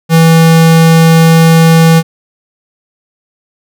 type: tone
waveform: square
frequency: 163.6 Hz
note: E3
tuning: 13 cents flat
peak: -3 dBFS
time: 0.09-2.03 s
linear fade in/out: 50 ms
effects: none